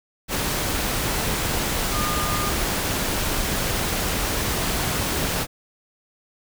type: tone in noise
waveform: sine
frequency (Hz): 1215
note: D#6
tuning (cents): -42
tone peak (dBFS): -27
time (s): 1.91-2.53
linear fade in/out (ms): 50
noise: pink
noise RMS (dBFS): -24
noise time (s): 0.28-5.47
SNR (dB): -6
effects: none